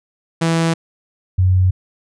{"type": "tone pair in turn", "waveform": ["sawtooth", "sine"], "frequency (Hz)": [164.81, 92.5], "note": ["E3", "F#2"], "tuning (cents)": [0, 0], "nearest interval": "minor seventh", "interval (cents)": 1000, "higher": "first", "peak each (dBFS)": -10, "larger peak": "neither", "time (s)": [[0.41, 0.74], [1.38, 1.71]], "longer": "neither", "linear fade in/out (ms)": 10, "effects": ["resampled to 22050 Hz"]}